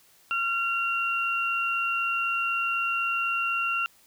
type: tone pair together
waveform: sine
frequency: 1374 / 2758 Hz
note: F6 / F7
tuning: -29 / -22 cents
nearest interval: octave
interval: 1207 cents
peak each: -27 dBFS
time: 0.31-3.86 s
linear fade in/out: 0 ms
effects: white hiss -59 dBFS RMS until 4.06 s